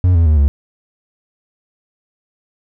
triangle tone with pitch steps, 90.5 / 83.47 / 76.99 / 71 Hz, F#2 / E2 / D#2 / C#2, -38 / +22 / -18 / +42 cents, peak -6 dBFS, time 0.04-0.48 s, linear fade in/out 0 ms, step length 110 ms, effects none

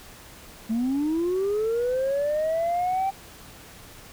sine linear sweep, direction up, 216.1 to 784 Hz, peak -20 dBFS, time 0.69-3.11 s, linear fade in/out 20 ms, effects tanh soft clip ceiling -20 dBFS + pink hiss -46 dBFS RMS until 4.12 s

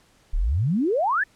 sine exponential sweep, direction up, 30.62 to 1832 Hz, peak -19 dBFS, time 0.33-1.24 s, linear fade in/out 10 ms, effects pink hiss -59 dBFS RMS until 1.35 s + low-pass 10000 Hz 12 dB/octave

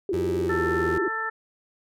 sine tone with vibrato, 367.1 Hz, F#4, 14 cents flat, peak -23 dBFS, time 0.09-1.08 s, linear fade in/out 2 ms, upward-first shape square, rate 20 Hz, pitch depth 130 cents each way
25% pulse tone with pitch glide, 88.8 to 82.38 Hz, F2 to E2, +29 to -1 cents, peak -27 dBFS, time 0.13-0.98 s, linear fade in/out 5 ms, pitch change -130 cents, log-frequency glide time 0.37-0.67 s
harmonic tone, 443.7 Hz, A4, 14 cents sharp, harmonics 1 / 2 / 3 / 4, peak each -38 / -35 / -30 / -29 dBFS, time 0.49-1.3 s, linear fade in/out 10 ms
effects none

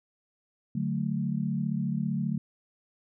sine chord, D major, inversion none, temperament equal, 146.83 / 185 / 220 Hz, D3 / F#3 / A3, 0 / 0 / 0 cents, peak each -31 dBFS, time 0.75-2.38 s, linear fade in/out 5 ms, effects none

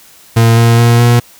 40% pulse tone with pitch steps, 114.8 / 116.4 / 118.03 / 119.68 Hz, A#2 / A#2 / A#2 / A#2, -26 / -2 / +22 / +46 cents, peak -4 dBFS, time 0.36-1.2 s, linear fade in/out 10 ms, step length 210 ms, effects white hiss -41 dBFS RMS until 1.39 s

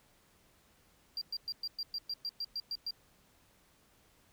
triangle tone bursts, 4743 Hz, D8, 16 cents sharp, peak -32 dBFS, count 12, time 1.17-2.908 s, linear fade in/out 2 ms, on 44 ms, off 110 ms, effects tanh soft clip ceiling -31 dBFS + pink hiss -67 dBFS RMS until 4.32 s

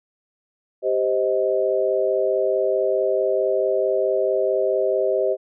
sine chord, C minor, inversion second, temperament just, 392.4 / 523.3 / 627.9 Hz, G4 / C5 / Eb5, +2 / 0 / +16 cents, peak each -22 dBFS, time 0.82-5.37 s, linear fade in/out 50 ms, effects none

